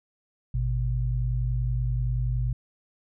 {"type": "tone pair together", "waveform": "sine", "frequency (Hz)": [52.94, 123.47], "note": ["G#1", "B2"], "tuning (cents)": [34, 0], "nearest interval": "octave + minor third", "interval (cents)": 1466, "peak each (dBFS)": -26, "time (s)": [0.54, 2.53], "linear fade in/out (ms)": 5, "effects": []}